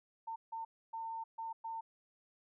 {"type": "tone bursts at uneven times", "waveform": "sine", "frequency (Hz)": 904, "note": "A5", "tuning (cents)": 47, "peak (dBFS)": -39, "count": 5, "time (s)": [[0.27, 0.36], [0.52, 0.65], [0.93, 1.24], [1.38, 1.53], [1.64, 1.81]], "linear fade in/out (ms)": 10, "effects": []}